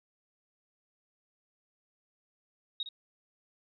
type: tone with echo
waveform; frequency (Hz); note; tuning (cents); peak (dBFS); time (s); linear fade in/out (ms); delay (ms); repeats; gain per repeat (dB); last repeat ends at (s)
sine; 3768; A#7; +18; -31; 2.8-2.83; 2; 59; 1; -9; 2.889
effects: none